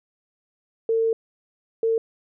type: tone bursts at uneven times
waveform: sine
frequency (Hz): 451.8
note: A4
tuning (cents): +46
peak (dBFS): -18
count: 2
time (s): 0.89-1.13 / 1.83-1.98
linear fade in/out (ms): 2
effects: none